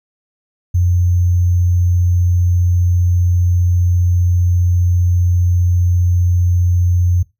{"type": "tone with sample-and-hold", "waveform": "sine", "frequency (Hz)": 88.5, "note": "F2", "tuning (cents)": 23, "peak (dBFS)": -10, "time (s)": [0.74, 7.23], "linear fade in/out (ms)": 10, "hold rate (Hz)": 6300, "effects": ["noise-tail reverb RT60 0.2 s tail -20 dB re dry"]}